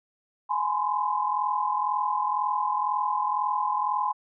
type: tone cluster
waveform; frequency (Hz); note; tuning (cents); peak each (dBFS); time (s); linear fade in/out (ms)
sine; 840 / 1002 / 1044; G#5 / B5 / C6; +19 / +25 / -4; -28; 0.49-4.13; 20
effects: none